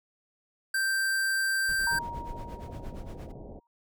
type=tone; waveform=square; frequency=1568 Hz; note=G6; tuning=in tune; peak=-26 dBFS; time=0.74-1.99 s; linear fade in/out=5 ms
type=noise with tremolo; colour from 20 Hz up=brown; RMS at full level=-39 dBFS; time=1.68-3.32 s; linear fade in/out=10 ms; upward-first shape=sine; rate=8.6 Hz; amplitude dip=90%
type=tone with exponential decay; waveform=sine; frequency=941 Hz; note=A#5; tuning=16 cents sharp; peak=-30 dBFS; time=1.87-3.67 s; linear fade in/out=1 ms; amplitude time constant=390 ms
type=low-pass noise; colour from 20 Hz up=pink; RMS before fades=-43 dBFS; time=1.9-3.6 s; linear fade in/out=20 ms; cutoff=750 Hz; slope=48 dB/octave
effects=none